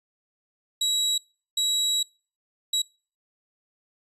30% pulse tone bursts at uneven times, 3880 Hz, B7, 31 cents flat, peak -19 dBFS, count 3, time 0.81-1.18 / 1.57-2.03 / 2.73-2.82 s, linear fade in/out 5 ms, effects noise-tail reverb RT60 0.4 s tail -26 dB re dry + resampled to 32000 Hz

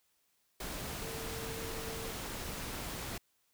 sine tone in noise, 451.1 Hz, A4, 43 cents sharp, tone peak -44 dBFS, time 1.02-2.11 s, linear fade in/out 5 ms, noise pink, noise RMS -41 dBFS, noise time 0.6-3.18 s, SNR -6 dB, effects white hiss -75 dBFS RMS until 3.53 s

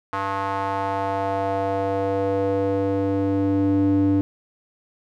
square tone with band-pass filter sweep, 97.9 Hz, G2, 2 cents flat, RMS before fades -22 dBFS, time 0.13-4.21 s, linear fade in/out 0 ms, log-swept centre 1100 to 270 Hz, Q 2.7, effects none

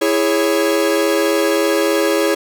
45% pulse chord, C# minor, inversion first, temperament equal with one note detuned, 329.6 / 412.9 / 554.4 Hz, E4 / G#4 / C#5, 0 / -10 / 0 cents, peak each -18 dBFS, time 0.01-2.35 s, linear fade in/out 10 ms, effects none

